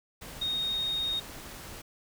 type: tone in noise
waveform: sine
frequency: 3719 Hz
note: A#7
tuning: 5 cents flat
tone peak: -28 dBFS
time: 0.41-1.2 s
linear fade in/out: 10 ms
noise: pink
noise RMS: -44 dBFS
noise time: 0.21-1.82 s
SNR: +13 dB
effects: none